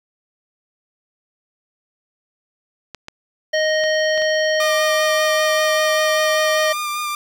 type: clicks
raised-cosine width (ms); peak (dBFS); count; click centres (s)
0.2; -15; 5; 2.947 / 3.084 / 3.838 / 4.177 / 4.22
type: harmonic tone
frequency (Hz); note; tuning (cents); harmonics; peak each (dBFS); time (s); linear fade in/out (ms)
622.3; D#5; 0; 1 / 3 / 5 / 7 / 9; -17 / -21 / -27 / -31 / -30; 3.53-6.73; 10
type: tone with vibrato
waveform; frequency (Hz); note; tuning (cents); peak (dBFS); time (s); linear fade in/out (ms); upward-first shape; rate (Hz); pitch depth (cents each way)
sawtooth; 1200; D6; +37; -18; 4.6-7.15; 2; sine; 5.1; 22
effects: 8-bit